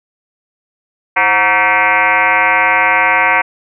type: tone with frequency modulation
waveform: sine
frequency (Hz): 1539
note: G6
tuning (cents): -32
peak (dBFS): -8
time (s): 1.16-3.42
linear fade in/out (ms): 10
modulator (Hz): 202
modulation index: 4.2
effects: none